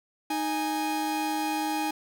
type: tone pair together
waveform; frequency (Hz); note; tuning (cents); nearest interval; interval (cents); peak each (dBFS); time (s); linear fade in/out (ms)
45% pulse; 310.1 / 828; D#4 / G#5; -6 / -5; octave + perfect fourth; 1701; -30 / -29; 0.3-1.91; 5
effects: none